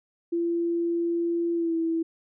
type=tone with pitch glide; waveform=sine; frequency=340 to 328.6 Hz; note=F4 to E4; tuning=-46 to -5 cents; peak=-23 dBFS; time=0.32-2.03 s; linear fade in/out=10 ms; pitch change=-59 cents; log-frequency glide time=1.54-1.75 s; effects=none